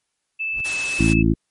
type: tone with pitch glide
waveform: sine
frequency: 2631 to 2614 Hz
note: E7 to E7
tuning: -4 to -15 cents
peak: -22 dBFS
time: 0.39-1.23 s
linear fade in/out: 20 ms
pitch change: -11 cents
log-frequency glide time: 0.67-0.74 s
type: noise with exponential growth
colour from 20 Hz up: brown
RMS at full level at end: -29 dBFS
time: 0.48-0.61 s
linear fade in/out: 5 ms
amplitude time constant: 28 ms
type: noise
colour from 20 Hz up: white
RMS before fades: -29 dBFS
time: 0.64-1.14 s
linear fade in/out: 20 ms
type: harmonic tone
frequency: 55 Hz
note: A1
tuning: in tune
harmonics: 1 / 2 / 3 / 4 / 5 / 6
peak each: -21 / -21 / -21 / -21 / -21 / -21 dBFS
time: 0.99-1.34 s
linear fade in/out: 10 ms
effects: white hiss -74 dBFS RMS until 1.5 s + MP3 48 kbps